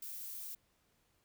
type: noise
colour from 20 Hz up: violet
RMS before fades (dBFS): -45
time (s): 0.02-0.55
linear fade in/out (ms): 5
effects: pink hiss -75 dBFS RMS until 1.24 s